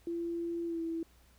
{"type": "tone with pitch glide", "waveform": "sine", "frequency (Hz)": [339.2, 329.5], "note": ["E4", "E4"], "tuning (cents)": [50, -1], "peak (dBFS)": -33, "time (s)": [0.07, 1.03], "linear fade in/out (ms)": 2, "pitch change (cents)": -51, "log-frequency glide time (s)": [0.65, 0.81], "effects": ["added 60 Hz sine -63 dBFS peak until 1.38 s", "pink hiss -66 dBFS RMS until 1.38 s"]}